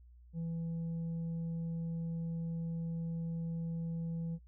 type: tone with tanh clipping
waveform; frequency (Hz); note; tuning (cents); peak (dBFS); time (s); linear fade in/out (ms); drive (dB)
triangle; 165.9; E3; +11; -36; 0.33-4.39; 50; 8
effects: noise-tail reverb RT60 0.1 s tail -23 dB re dry + added 60 Hz sine -55 dBFS peak until 4.47 s